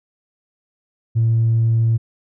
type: tone with tanh clipping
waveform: triangle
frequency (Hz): 114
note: A#2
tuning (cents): -38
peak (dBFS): -13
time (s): 1.15-1.98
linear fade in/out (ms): 20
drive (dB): 5
effects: none